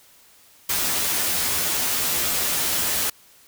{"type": "noise with comb filter", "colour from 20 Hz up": "white", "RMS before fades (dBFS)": -23, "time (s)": [0.69, 3.1], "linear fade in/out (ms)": 5, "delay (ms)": 12, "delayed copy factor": 0.55, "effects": ["white hiss -53 dBFS RMS until 3.47 s"]}